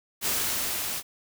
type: noise with level ramp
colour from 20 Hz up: white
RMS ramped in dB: -26 to -32 dBFS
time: 0.21-1.03 s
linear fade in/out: 50 ms
effects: none